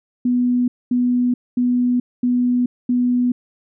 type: tone bursts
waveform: sine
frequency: 246.4 Hz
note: B3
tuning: 4 cents flat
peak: -14 dBFS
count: 5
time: 0.25-3.32 s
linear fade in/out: 5 ms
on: 430 ms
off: 230 ms
effects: none